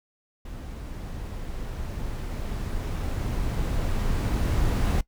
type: noise with level ramp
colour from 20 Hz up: brown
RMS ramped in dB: -37 to -22 dBFS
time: 0.45-5.01 s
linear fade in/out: 5 ms
effects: noise-tail reverb RT60 0.1 s tail -20 dB re dry